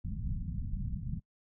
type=low-pass noise; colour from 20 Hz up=pink; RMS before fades=-36 dBFS; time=0.04-1.2 s; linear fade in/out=10 ms; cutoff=210 Hz; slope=48 dB/octave; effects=noise-tail reverb RT60 0.1 s tail -23 dB re dry